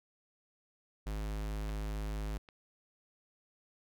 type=tone; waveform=square; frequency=52.3 Hz; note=G#1; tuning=13 cents sharp; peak=-36 dBFS; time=1.06-2.38 s; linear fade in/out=10 ms
type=clicks; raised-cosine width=0.3 ms; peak=-31 / -37 dBFS; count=2; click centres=1.693 / 2.488 s
effects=none